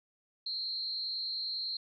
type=tone with amplitude modulation; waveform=sine; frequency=4186 Hz; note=C8; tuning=in tune; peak=-30 dBFS; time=0.46-1.77 s; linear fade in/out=5 ms; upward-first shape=sine; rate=230 Hz; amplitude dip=80%; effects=none